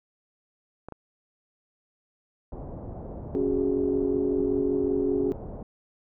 clicks, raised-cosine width 1 ms, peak -24 dBFS, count 2, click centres 0.886 / 0.923 s
pink low-pass noise, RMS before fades -38 dBFS, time 2.52-5.63 s, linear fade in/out 2 ms, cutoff 740 Hz, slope 24 dB/octave
sine chord, C# suspended fourth, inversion none, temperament equal, 277.2 / 370 / 415.3 Hz, C#4 / F#4 / G#4, 0 / 0 / 0 cents, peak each -27 dBFS, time 3.35-5.32 s, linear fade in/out 0 ms
effects none

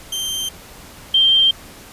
sawtooth / sine tone pair in turn, 3142 / 3157 Hz, G7 / G7, +3 / +12 cents, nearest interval unison, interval 9 cents, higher second, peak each -18 / -10 dBFS, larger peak second, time 0.12-0.49 / 1.14-1.51 s, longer neither, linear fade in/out 5 ms, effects pink hiss -40 dBFS RMS until 1.92 s + resampled to 32000 Hz

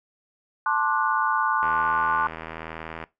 sine chord, D dominant seventh, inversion second, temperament just, 881 / 1057.2 / 1174.7 / 1468.3 Hz, A5 / C6 / D6 / F#6, +2 / +18 / 0 / -14 cents, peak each -26 dBFS, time 0.66-2.27 s, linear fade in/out 2 ms
click train, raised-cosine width 0.5 ms, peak -19 dBFS, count 115, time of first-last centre 1.63-3.039 s, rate 80.9 Hz
effects noise-tail reverb RT60 0.2 s tail -19 dB re dry

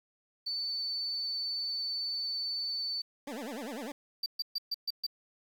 sine tone, 4509 Hz, C#8, 29 cents sharp, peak -32 dBFS, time 0.46-3.02 s, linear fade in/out 10 ms
20% pulse tone with vibrato, 252 Hz, B3, 35 cents sharp, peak -33 dBFS, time 3.27-3.92 s, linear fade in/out 5 ms, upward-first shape sine, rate 10 Hz, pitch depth 290 cents each way
triangle tone bursts, 4654 Hz, D8, 17 cents flat, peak -29 dBFS, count 6, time 4.23-5.066 s, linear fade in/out 5 ms, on 31 ms, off 130 ms
effects 10-bit

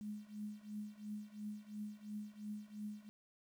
sine tone with tremolo, 210 Hz, G#3, 19 cents sharp, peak -40 dBFS, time 0.01-3.09 s, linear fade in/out 0 ms, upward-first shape triangle, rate 2.9 Hz, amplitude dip 95%, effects 11-bit

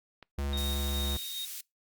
clicks, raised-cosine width 0.3 ms, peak -31 dBFS, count 2, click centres 0.227 / 0.527 s
square tone, 70.2 Hz, C#2, 22 cents sharp, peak -31 dBFS, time 0.38-1.17 s, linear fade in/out 5 ms
sine tone with tremolo, 3729 Hz, A#7, in tune, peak -34 dBFS, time 0.53-1.45 s, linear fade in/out 2 ms, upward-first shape square, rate 2.4 Hz, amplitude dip 35%
white high-pass noise, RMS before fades -41 dBFS, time 0.57-1.61 s, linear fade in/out 5 ms, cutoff 2900 Hz, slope 12 dB/octave
effects noise-tail reverb RT60 0.2 s tail -25 dB re dry + Opus 48 kbps

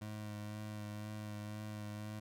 25% pulse tone with vibrato, 105.7 Hz, G#2, 31 cents sharp, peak -39 dBFS, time 0.01-2.2 s, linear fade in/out 10 ms, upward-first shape sine, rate 2 Hz, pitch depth 17 cents each way, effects none

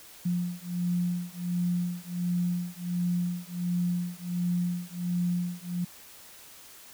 sine beating tone pair, 175.7 / 177.1 Hz, F3 / F3, +11 / +24 cents, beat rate 1.4 Hz, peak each -30 dBFS, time 0.25-5.85 s, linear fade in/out 10 ms, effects white hiss -50 dBFS RMS until 6.93 s

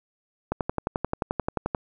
click train, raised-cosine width 1 ms, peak -11 dBFS, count 15, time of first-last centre 0.52-1.748 s, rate 11.4 Hz, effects none

